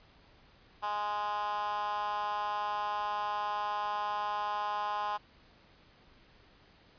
10% pulse tone with high-pass filter, 207.7 Hz, G#3, in tune, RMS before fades -34 dBFS, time 0.82-5.18 s, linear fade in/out 20 ms, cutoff 920 Hz, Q 5.1, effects pink hiss -61 dBFS RMS until 6.98 s + resampled to 11025 Hz

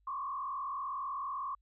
sine tone with frequency modulation, 1100 Hz, C#6, 14 cents flat, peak -35 dBFS, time 0.07-1.55 s, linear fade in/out 5 ms, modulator 42.1 Hz, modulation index 1.5, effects added 50 Hz sine -68 dBFS peak until 1.61 s

